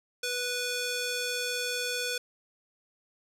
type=tone with band-pass filter; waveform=square; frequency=492.3 Hz; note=B4; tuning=6 cents flat; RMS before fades=-32 dBFS; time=0.23-2.18 s; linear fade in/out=5 ms; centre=5000 Hz; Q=0.64; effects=none